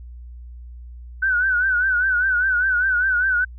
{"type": "tone with vibrato", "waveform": "sine", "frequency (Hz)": 1500, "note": "F#6", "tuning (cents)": 23, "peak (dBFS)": -16, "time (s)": [1.22, 3.45], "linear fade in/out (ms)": 10, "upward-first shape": "triangle", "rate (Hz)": 5, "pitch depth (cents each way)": 100, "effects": ["added 60 Hz sine -35 dBFS peak until 3.58 s"]}